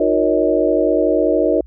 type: tone cluster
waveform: sine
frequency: 309.9 / 360.4 / 469.5 / 560 / 634 Hz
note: D#4 / F#4 / A#4 / C#5 / D#5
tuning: -7 / -45 / +12 / +18 / +32 cents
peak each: -19 dBFS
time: 0-1.61 s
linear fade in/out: 5 ms
effects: added 60 Hz sine -37 dBFS peak until 1.66 s